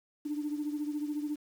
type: beating tone pair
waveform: sine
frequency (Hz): 294.6 / 308.6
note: D4 / D#4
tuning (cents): +6 / -14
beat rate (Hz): 14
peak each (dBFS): -32 / -38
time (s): 0.25-1.36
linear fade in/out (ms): 10
effects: tanh soft clip ceiling -25 dBFS + 9-bit